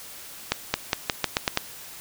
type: accelerating click train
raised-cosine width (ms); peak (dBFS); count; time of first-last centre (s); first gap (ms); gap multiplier
0.2; -3; 8; 0.52-1.574; 220; 0.87
effects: white hiss -42 dBFS RMS until 2 s